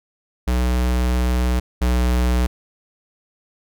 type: tone pair in turn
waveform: square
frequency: 61.74 / 61.43 Hz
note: B1 / B1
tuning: 0 / -9 cents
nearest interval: unison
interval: 9 cents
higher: first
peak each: -17 / -16 dBFS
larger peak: second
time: 0.47-1.6 / 1.81-2.47 s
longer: first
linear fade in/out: 10 ms
effects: none